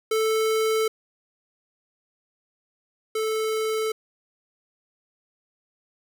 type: tone pair in turn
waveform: square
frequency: 440 / 438.1 Hz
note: A4 / A4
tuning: 0 / -7 cents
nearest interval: unison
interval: 7 cents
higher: first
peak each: -21 / -24 dBFS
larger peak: first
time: 0.11-0.88 / 3.15-3.92 s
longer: neither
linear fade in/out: 5 ms
effects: none